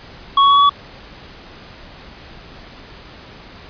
square tone with pitch steps, 1110 / 1117.1 / 1124.2 / 1131.4 / 1138.6 Hz, C#6 / C#6 / C#6 / C#6 / C#6, +2 / +13 / +24 / +35 / +46 cents, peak -9 dBFS, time 0.37-0.695 s, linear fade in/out 5 ms, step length 65 ms, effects pink hiss -39 dBFS RMS until 3.69 s + resampled to 11025 Hz

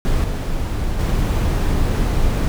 brown noise with level steps, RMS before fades -17 / -21 / -17 dBFS, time 0.05-2.48 s, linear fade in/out 0 ms, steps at 0.24 / 0.99 s, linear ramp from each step 2 ms, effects none

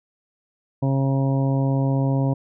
harmonic tone, 135.7 Hz, C#3, 36 cents flat, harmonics 1 / 2 / 3 / 4 / 5 / 6 / 7, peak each -19 / -24 / -34 / -30 / -34 / -40 / -35 dBFS, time 0.82-2.34 s, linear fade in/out 10 ms, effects none

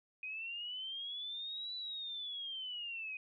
sine linear two-way sweep, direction up then down, 2489 to 3982 to 2489 Hz, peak -40 dBFS, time 0.23-3.17 s, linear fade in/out 2 ms, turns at 1.75 s, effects none

